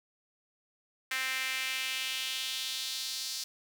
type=tone with high-pass filter sweep; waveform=sawtooth; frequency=261.6 Hz; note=C4; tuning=in tune; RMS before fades=-35 dBFS; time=1.11-3.44 s; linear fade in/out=5 ms; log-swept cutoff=1900 to 4800 Hz; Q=2.4; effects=none